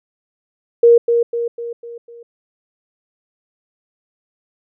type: tone with echo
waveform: sine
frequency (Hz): 470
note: A#4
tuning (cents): +14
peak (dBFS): -5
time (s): 0.83-0.98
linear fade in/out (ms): 5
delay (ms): 250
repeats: 5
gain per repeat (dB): -6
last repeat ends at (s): 2.23
effects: none